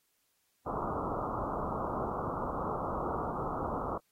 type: low-pass noise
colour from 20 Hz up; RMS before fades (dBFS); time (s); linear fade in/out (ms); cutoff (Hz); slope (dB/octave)
white; -36; 0.66-3.98; 5; 1300; 96
effects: white hiss -75 dBFS RMS until 4.11 s + AAC 48 kbps